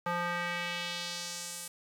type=tone with band-pass filter sweep; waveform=square; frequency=174.2 Hz; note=F3; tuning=4 cents flat; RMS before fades=-36 dBFS; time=0.06-1.68 s; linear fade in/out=5 ms; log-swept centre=1100 to 10000 Hz; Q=1.5; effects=9-bit